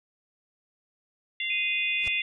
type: harmonic tone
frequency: 693 Hz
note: F5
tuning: 14 cents flat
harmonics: 3 / 4 / 5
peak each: -31 / -32 / -34 dBFS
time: 1.4-2.22 s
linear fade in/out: 2 ms
type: tone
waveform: sine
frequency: 2489 Hz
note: D#7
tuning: in tune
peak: -27 dBFS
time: 1.5-2.21 s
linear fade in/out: 2 ms
type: noise with exponential growth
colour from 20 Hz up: pink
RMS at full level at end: -37 dBFS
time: 1.97-2.08 s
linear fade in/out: 2 ms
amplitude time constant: 23 ms
effects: resampled to 22050 Hz